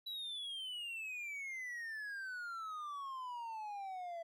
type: exponential sweep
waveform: triangle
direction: down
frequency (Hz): 3951 to 662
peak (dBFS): -40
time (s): 0.06-4.23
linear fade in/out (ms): 10
effects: none